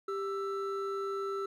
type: tone pair together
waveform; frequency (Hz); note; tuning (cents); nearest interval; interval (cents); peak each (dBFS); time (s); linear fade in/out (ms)
triangle; 394.2 / 1325.9; G4 / E6; +10 / +10; octave + major sixth; 2100; -32 / -36; 0.08-1.46; 5
effects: none